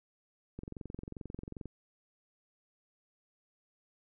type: click train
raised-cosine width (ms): 3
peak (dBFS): -29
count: 25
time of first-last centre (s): 0.59-1.657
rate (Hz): 22.5
effects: none